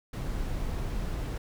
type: noise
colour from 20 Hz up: brown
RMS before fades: -32 dBFS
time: 0.13-1.38 s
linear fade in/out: 5 ms
effects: none